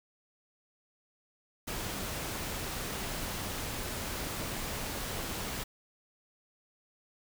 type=noise; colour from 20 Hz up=pink; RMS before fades=-37 dBFS; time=1.67-5.64 s; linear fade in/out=10 ms; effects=none